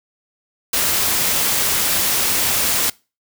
white noise, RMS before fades -18 dBFS, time 0.73-2.9 s, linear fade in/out 5 ms, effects noise-tail reverb RT60 0.3 s tail -24 dB re dry

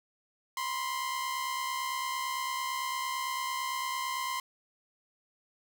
sawtooth tone pair together, 977.6 / 1046.5 Hz, B5 / C6, -18 / 0 cents, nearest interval minor second, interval 118 cents, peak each -35 / -29 dBFS, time 0.57-4.4 s, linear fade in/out 2 ms, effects none

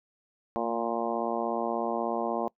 harmonic tone with a mistuned harmonic, 116.54 Hz, A#2, in tune, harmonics 2 / 3 / 4 / 5 / 6 / 7 / 8 / 9, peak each -35 / -35 / -35 / -34 / -34 / -36 / -39 / -38 dBFS, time 0.56-2.48 s, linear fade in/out 0 ms, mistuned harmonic 2, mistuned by -20 cents, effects noise-tail reverb RT60 0.1 s tail -23 dB re dry

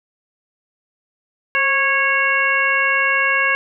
harmonic tone with a mistuned harmonic, 550 Hz, C#5, 14 cents flat, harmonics 1 / 2 / 3 / 4 / 5, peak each -27 / -22 / -18 / -19 / -22 dBFS, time 1.55-3.55 s, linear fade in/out 0 ms, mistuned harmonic 1, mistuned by -46 cents, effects none

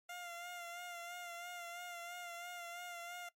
15% pulse tone with vibrato, 698.5 Hz, F5, in tune, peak -39 dBFS, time 0.09-3.29 s, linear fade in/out 5 ms, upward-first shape sine, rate 3 Hz, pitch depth 34 cents each way, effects noise-tail reverb RT60 0.1 s tail -19 dB re dry + MP3 64 kbps

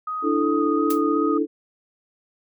sine tone with vibrato, 1245 Hz, D#6, 1 cent sharp, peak -25 dBFS, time 0.07-1.38 s, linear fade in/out 5 ms, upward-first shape square, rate 2.8 Hz, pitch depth 10 cents each way
sine chord, D suspended second, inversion none, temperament equal with one note detuned, 293.7 / 329.6 / 437.7 Hz, D4 / E4 / A4, 0 / 0 / -9 cents, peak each -22 / -23 / -24 dBFS, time 0.22-1.47 s, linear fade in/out 50 ms
blue noise with exponential decay, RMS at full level -26 dBFS, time 0.9-1.02 s, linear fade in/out 5 ms, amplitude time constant 25 ms
effects none

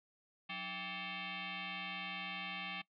sine tone with frequency modulation, 183.2 Hz, F#3, 17 cents flat, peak -40 dBFS, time 0.49-2.82 s, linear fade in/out 10 ms, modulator 486 Hz, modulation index 6.7, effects noise-tail reverb RT60 0.1 s tail -20 dB re dry

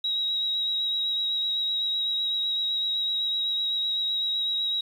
sine tone with vibrato, 3835 Hz, A#7, 48 cents sharp, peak -24 dBFS, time 0.04-4.81 s, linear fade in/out 5 ms, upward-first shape triangle, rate 7.9 Hz, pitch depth 20 cents each way, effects 9-bit

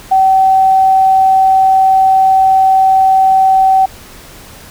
sine tone, 765 Hz, G5, 42 cents flat, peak -5 dBFS, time 0.11-3.86 s, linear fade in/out 10 ms, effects pink hiss -35 dBFS RMS until 4.7 s

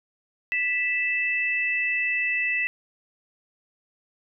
sine tone pair together, 1975.5 / 2637 Hz, B6 / E7, 0 / 0 cents, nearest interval perfect fourth, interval 500 cents, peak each -25 dBFS, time 0.52-2.67 s, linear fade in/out 0 ms, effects none

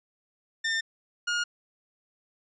sawtooth tone pair in turn, 1803 / 1428.1 Hz, A6 / F6, +42 / +38 cents, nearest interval major third, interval 404 cents, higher first, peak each -22 dBFS, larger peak neither, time 0.64-0.81 / 1.27-1.44 s, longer neither, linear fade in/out 10 ms, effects resampled to 16000 Hz

